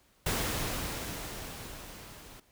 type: noise with level ramp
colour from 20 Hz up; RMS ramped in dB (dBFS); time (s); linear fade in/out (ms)
pink; -30 to -51; 0.26-2.4; 5
effects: pink hiss -66 dBFS RMS until 2.51 s